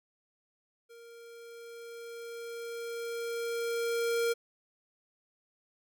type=tone with level ramp; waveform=square; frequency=466.2 Hz; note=A#4; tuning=in tune; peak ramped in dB=-51 to -27 dBFS; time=0.89-4.34 s; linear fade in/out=20 ms; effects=none